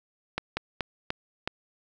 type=slowing click train; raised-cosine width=0.3 ms; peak=-12 dBFS; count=5; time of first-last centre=0.38-1.475 s; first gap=190 ms; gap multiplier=1.25; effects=none